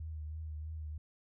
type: tone with vibrato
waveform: sine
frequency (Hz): 77.8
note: D#2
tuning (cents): 0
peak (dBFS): -39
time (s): 0-0.98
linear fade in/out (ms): 5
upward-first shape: triangle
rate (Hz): 3.1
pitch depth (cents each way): 47
effects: none